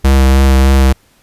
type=tone with vibrato; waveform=square; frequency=66.8 Hz; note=C2; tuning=36 cents sharp; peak=-6 dBFS; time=0.04-0.93 s; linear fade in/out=10 ms; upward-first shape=sine; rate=3.3 Hz; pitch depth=18 cents each way; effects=pink hiss -51 dBFS RMS until 1.22 s + resampled to 32000 Hz